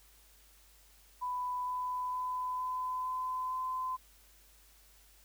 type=tone with pitch steps; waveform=sine; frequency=995 / 1000.8 / 1006.6 / 1012.4 / 1018.3 / 1024.2 Hz; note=B5 / B5 / B5 / B5 / C6 / C6; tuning=+13 / +23 / +33 / +43 / -47 / -37 cents; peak=-33 dBFS; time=1.21-3.97 s; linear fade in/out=20 ms; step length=460 ms; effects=added 50 Hz sine -63 dBFS peak until 5.24 s + white hiss -63 dBFS RMS until 5.24 s